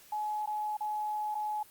sine tone with dropouts, 847 Hz, G#5, 34 cents sharp, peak -31 dBFS, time 0.12-1.63 s, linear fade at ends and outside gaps 5 ms, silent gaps 0.46-0.473 / 0.77-0.806 / 1.346-1.351 s, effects white hiss -57 dBFS RMS until 1.7 s + Opus 48 kbps

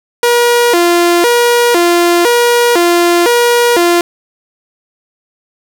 sawtooth tone with vibrato, 407.1 Hz, G#4, 35 cents flat, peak -3 dBFS, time 0.23-4.01 s, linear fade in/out 2 ms, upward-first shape square, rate 0.99 Hz, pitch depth 280 cents each way, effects 7-bit

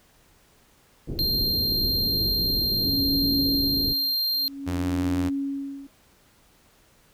pink low-pass noise, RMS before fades -30 dBFS, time 1.07-3.94 s, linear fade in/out 20 ms, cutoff 410 Hz, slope 24 dB/octave
square tone, 4186 Hz, C8, in tune, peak -23 dBFS, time 1.19-4.48 s, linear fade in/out 0 ms
sine tone with tremolo, 277.2 Hz, C#4, in tune, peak -23 dBFS, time 2.85-5.87 s, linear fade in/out 5 ms, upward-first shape sine, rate 0.54 Hz, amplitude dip 100%
sawtooth tone with vibrato, 87.2 Hz, F2, 2 cents flat, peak -23 dBFS, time 4.66-5.3 s, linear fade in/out 20 ms, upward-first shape triangle, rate 6.2 Hz, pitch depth 20 cents each way
effects pink hiss -59 dBFS RMS until 7.13 s

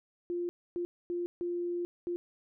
sine tone bursts at uneven times, 349.2 Hz, F4, in tune, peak -31 dBFS, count 5, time 0.3-0.49 / 0.76-0.85 / 1.1-1.26 / 1.41-1.85 / 2.07-2.16 s, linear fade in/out 0 ms, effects none

